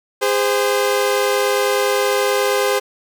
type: tone pair together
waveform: sawtooth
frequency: 407.5 / 517 Hz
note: G#4 / C5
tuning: -33 / -21 cents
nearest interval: major third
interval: 412 cents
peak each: -14 dBFS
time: 0.21-2.8 s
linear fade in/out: 20 ms
effects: none